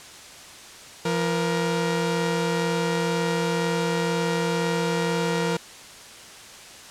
sawtooth tone pair together, 171.01 / 471 Hz, F3 / A#4, -36 / +18 cents, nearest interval octave + tritone, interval 1754 cents, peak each -21 dBFS, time 1.05-5.57 s, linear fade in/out 5 ms, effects white hiss -43 dBFS RMS until 6.9 s + low-pass 8000 Hz 12 dB/octave

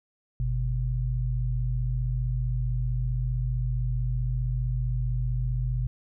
sine tone pair together, 49.58 / 125 Hz, G1 / B2, +20 / +21 cents, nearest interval octave + major third, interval 1601 cents, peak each -27 dBFS, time 0.4-5.87 s, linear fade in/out 0 ms, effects none

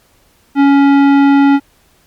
sine tone with tanh clipping, 279.5 Hz, C#4, 14 cents sharp, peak -7 dBFS, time 0.55-1.6 s, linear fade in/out 50 ms, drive 16 dB, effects pink hiss -52 dBFS RMS until 2.06 s + MP3 96 kbps

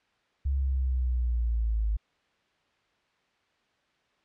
sine linear sweep, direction down, 69.3 to 52.1 Hz, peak -24 dBFS, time 0.45-1.97 s, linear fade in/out 10 ms, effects white hiss -69 dBFS RMS until 4.24 s + low-pass 3000 Hz 12 dB/octave

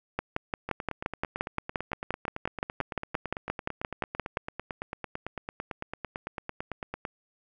two click trains, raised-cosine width 0.5 ms, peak -13 / -19 dBFS, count 25 / 58, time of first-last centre 0.19-4.371 / 0.69-7.052 s, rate 5.74 / 8.96 Hz, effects none

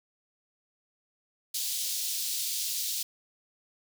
pink high-pass noise, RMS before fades -32 dBFS, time 1.54-3.03 s, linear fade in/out 5 ms, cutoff 3700 Hz, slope 24 dB/octave, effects none

